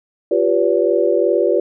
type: chord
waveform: sine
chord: G dominant seventh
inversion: third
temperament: equal with one note detuned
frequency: 349.2 / 392 / 493.9 / 572.3 Hz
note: F4 / G4 / B4 / D5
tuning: 0 / 0 / 0 / -45 cents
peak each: -18 dBFS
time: 0.31-1.6 s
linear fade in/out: 5 ms
effects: none

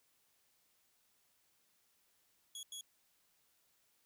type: tone bursts at uneven times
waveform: 20% pulse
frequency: 3345 Hz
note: G#7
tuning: 12 cents sharp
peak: -39 dBFS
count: 2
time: 2.55-2.63 / 2.72-2.81 s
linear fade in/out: 2 ms
effects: white hiss -75 dBFS RMS until 4.05 s

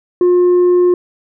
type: tone with tanh clipping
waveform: sine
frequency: 356.8 Hz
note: F4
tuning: 37 cents sharp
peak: -8 dBFS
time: 0.21-0.94 s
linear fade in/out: 2 ms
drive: 2 dB
effects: none

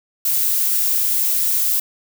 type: noise with high-pass filter sweep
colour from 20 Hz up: violet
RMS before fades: -18 dBFS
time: 0.25-1.8 s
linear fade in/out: 5 ms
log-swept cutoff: 910 to 230 Hz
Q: 0.99
effects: none

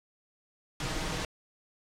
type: noise with comb filter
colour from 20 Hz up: pink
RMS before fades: -33 dBFS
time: 0.8-1.25 s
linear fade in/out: 2 ms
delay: 6.4 ms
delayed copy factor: +0.5
effects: low-pass 7000 Hz 12 dB/octave

